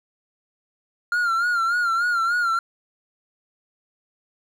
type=tone with vibrato; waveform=triangle; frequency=1396.9 Hz; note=F6; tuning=in tune; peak=-17 dBFS; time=1.12-2.59 s; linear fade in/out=2 ms; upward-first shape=sine; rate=3.4 Hz; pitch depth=74 cents each way; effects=none